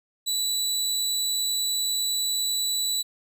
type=tone; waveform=25% pulse; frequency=3951 Hz; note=B7; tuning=in tune; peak=-20 dBFS; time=0.26-3.03 s; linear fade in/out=20 ms; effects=none